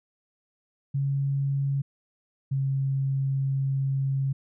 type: tone pair in turn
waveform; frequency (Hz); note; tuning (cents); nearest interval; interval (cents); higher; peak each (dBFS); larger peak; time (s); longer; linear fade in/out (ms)
sine; 138.59 / 135.89; C#3 / C#3; 0 / -34; unison; 34; first; -23; neither; 0.94-1.82 / 2.51-4.33; second; 10
effects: none